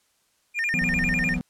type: tone with vibrato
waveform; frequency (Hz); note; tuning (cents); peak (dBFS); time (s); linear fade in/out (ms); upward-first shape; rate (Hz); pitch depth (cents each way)
triangle; 2096; C7; +2; -21; 0.54-1.37; 50; square; 10; 240
type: chord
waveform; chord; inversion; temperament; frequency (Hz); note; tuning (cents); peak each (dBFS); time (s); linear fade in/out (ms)
triangle; E suspended second; none; just; 164.81 / 185.42 / 247.2; E3 / F#3 / B3; 0 / +4 / +2; -28; 0.74-1.41; 0
type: noise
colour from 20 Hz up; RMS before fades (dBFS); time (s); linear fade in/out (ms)
brown; -34; 0.81-1.4; 10
effects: white hiss -67 dBFS RMS until 1.49 s + low-pass 11000 Hz 12 dB/octave